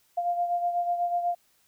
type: beating tone pair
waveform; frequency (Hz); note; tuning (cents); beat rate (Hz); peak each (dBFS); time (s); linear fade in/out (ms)
sine; 698.5 / 706.6; F5 / F5; 0 / +20; 8.1; -25 / -33; 0.17-1.35; 10
effects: white hiss -66 dBFS RMS until 1.67 s